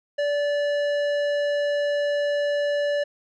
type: tone with tanh clipping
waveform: sine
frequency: 580 Hz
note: D5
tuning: 22 cents flat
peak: -23 dBFS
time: 0.18-3.04 s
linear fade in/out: 10 ms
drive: 14 dB
effects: none